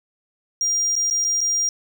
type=tone with dropouts; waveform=triangle; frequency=5700 Hz; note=F8; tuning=34 cents sharp; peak=-17 dBFS; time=0.61-1.69 s; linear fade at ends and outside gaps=1 ms; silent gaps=0.955-0.963 / 1.101-1.109 / 1.243-1.247 / 1.407-1.413 s; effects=none